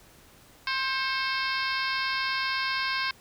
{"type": "harmonic tone with a mistuned harmonic", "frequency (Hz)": 528, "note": "C5", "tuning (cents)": 16, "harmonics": [2, 3, 4, 5, 6, 7, 8, 9, 10], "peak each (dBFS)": [-32, -31, -34, -36, -40, -39, -38, -37, -39], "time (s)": [0.67, 3.11], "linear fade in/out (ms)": 2, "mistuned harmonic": 4, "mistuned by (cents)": 54, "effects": ["pink hiss -55 dBFS RMS until 3.2 s"]}